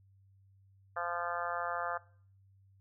harmonic tone, 173.1 Hz, F3, 15 cents flat, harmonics 3 / 4 / 5 / 6 / 7 / 8 / 9 / 10, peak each -43 / -39 / -43 / -44 / -39 / -42 / -44 / -46 dBFS, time 0.96-1.98 s, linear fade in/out 10 ms, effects noise-tail reverb RT60 0.5 s tail -21 dB re dry + added 97 Hz sine -61 dBFS peak until 2.8 s

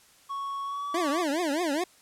triangle tone with pitch glide, 1109 to 1144.8 Hz, C#6 to D6, 0 to -45 cents, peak -29 dBFS, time 0.29-1.24 s, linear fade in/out 20 ms, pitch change +55 cents, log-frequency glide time 0.64-0.88 s
25% pulse tone with vibrato, 315.9 Hz, D#4, 26 cents sharp, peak -22 dBFS, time 0.94-1.84 s, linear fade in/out 5 ms, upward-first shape triangle, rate 4.8 Hz, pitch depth 280 cents each way
effects white hiss -58 dBFS RMS until 2.01 s + low-pass 11000 Hz 12 dB/octave

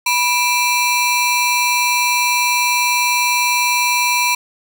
sawtooth ring-modulated tone, 1670 Hz, G#6, 9 cents sharp, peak -7 dBFS, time 0.06-4.35 s, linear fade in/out 5 ms, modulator 690 Hz, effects none

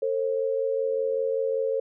sine tone pair together, 450.4 / 535.6 Hz, A4 / C5, +40 / +40 cents, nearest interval minor third, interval 300 cents, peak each -26 dBFS, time 0.02-1.8 s, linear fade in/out 5 ms, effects none

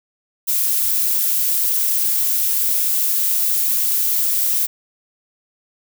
violet noise, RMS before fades -18 dBFS, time 0.47-4.67 s, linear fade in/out 20 ms, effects none

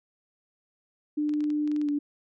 sine tone with pitch glide, 298.5 to 290.7 Hz, D4 to D4, +28 to -18 cents, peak -24 dBFS, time 1.17-1.99 s, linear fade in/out 10 ms, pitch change -46 cents, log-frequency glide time 1.82-1.88 s
clicks, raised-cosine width 0.2 ms, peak -30 dBFS, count 10, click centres 1.293 / 1.338 / 1.406 / 1.441 / 1.503 / 1.676 / 1.716 / 1.763 / 1.815 / 1.887 s
effects none

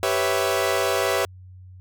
sawtooth chord, C# half-diminished seventh, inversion second, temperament equal, 392 / 493.9 / 554.4 / 659.3 Hz, G4 / B4 / C#5 / E5, 0 / 0 / 0 / 0 cents, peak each -22 dBFS, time 0.03-1.25 s, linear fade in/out 0 ms, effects added 92 Hz sine -41 dBFS peak until 1.8 s

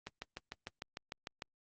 click train, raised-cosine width 0.2 ms, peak -23 dBFS, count 10, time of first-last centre 0.07-1.421 s, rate 6.66 Hz, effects low-pass 6000 Hz 12 dB/octave + Opus 24 kbps

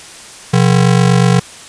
square ring-modulated tone, 150 Hz, D3, 37 cents sharp, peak -5 dBFS, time 0.53-1.4 s, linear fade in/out 10 ms, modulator 24.2 Hz, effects white hiss -34 dBFS RMS until 1.68 s + resampled to 22050 Hz

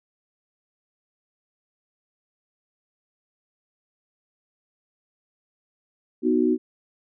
sine chord, B major, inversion none, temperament equal, 246.9 / 311.1 / 370 Hz, B3 / D#4 / F#4, 0 / 0 / 0 cents, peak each -22 dBFS, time 6.22-6.58 s, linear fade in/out 50 ms, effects none

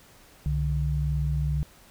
sine tone pair together, 65.41 / 147.48 Hz, C2 / D3, 0 / +8 cents, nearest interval octave + major second, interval 1408 cents, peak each -26 dBFS, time 0.46-1.63 s, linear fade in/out 0 ms, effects pink hiss -54 dBFS RMS until 1.9 s

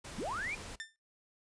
pink noise, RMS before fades -46 dBFS, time 0.04-0.76 s, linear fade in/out 10 ms
sine linear sweep, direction up, 154 to 2475 Hz, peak -35 dBFS, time 0.18-0.55 s, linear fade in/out 5 ms
sawtooth tone with exponential decay, 1790 Hz, A6, 29 cents sharp, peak -33 dBFS, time 0.8-0.96 s, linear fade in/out 0 ms, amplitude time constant 33 ms
effects noise-tail reverb RT60 0.2 s tail -20 dB re dry + resampled to 22050 Hz

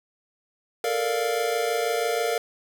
square chord, Bb major seventh, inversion third, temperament equal, 440 / 466.2 / 587.3 / 698.5 Hz, A4 / Bb4 / D5 / F5, 0 / 0 / 0 / 0 cents, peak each -32 / -27 / -32 / -29 dBFS, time 0.84-2.38 s, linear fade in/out 2 ms, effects none

